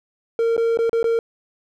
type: tone with dropouts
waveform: triangle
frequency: 459.8 Hz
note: A#4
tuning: 24 cents flat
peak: -14 dBFS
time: 0.39-1.19 s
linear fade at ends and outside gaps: 1 ms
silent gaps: 0.566-0.578 / 0.773-0.789 / 0.895-0.93 / 1.029-1.042 s
effects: none